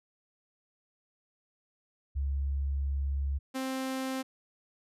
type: tone pair in turn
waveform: sine / sawtooth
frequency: 69.3 / 263 Hz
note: C#2 / C4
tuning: 0 / +9 cents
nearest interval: octave + major seventh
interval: 2309 cents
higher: second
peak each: -28 dBFS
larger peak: neither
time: 2.15-3.39 / 3.54-4.23 s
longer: first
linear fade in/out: 20 ms
effects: resampled to 32000 Hz